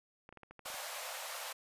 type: clicks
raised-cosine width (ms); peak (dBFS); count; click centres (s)
0.5; -37; 9; 0.291 / 0.326 / 0.373 / 0.433 / 0.51 / 0.593 / 0.658 / 0.702 / 0.743
type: high-pass noise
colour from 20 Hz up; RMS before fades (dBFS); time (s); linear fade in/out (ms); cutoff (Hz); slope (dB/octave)
pink; -43; 0.65-1.53; 10; 510; 96
effects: resampled to 32000 Hz